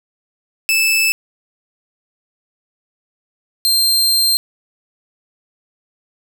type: tone pair in turn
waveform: sawtooth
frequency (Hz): 2627 / 4170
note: E7 / C8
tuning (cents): -7 / -7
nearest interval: minor sixth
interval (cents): 800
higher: second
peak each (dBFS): -9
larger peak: neither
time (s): 0.69-1.12 / 3.65-4.37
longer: second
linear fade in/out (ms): 0
effects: 8-bit